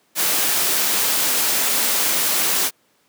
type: noise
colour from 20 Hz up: white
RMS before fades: -19 dBFS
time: 0.15-2.71 s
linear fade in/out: 50 ms
effects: pink hiss -61 dBFS RMS until 3.08 s + high-pass 200 Hz 12 dB/octave